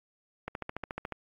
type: click train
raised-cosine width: 0.5 ms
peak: -20 dBFS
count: 10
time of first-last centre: 0.48-1.123 s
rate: 14 Hz
effects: AAC 48 kbps